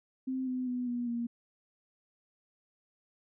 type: tone with pitch steps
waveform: sine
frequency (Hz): 260.7 / 254.3 / 248.1 / 242 / 236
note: C4 / C4 / B3 / B3 / A#3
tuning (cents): -6 / -49 / +8 / -35 / +22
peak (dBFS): -31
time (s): 0.27-1.27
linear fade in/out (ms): 10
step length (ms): 200
effects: none